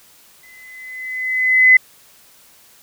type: tone with exponential growth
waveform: sine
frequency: 2026 Hz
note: B6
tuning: 44 cents sharp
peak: -4 dBFS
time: 0.43-1.77 s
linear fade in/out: 5 ms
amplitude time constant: 290 ms
effects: white hiss -49 dBFS RMS until 2.82 s